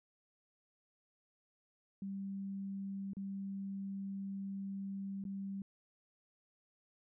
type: tone with dropouts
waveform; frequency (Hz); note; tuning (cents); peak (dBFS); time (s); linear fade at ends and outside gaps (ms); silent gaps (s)
sine; 195.9; G3; -1; -39; 2.02-5.62; 2; 3.134-3.168 / 5.24-5.251
effects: none